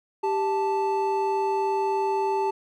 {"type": "tone pair together", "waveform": "triangle", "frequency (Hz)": [392, 878.4], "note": ["G4", "A5"], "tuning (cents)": [0, -3], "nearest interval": "octave + major second", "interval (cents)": 1397, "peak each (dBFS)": -23, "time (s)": [0.23, 2.51], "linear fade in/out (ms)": 10, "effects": []}